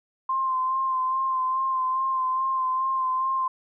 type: tone with vibrato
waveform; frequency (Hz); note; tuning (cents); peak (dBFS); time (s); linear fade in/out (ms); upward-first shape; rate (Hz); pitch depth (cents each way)
sine; 1046.5; C6; 0; -22; 0.29-3.48; 5; sine; 2.4; 26
effects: none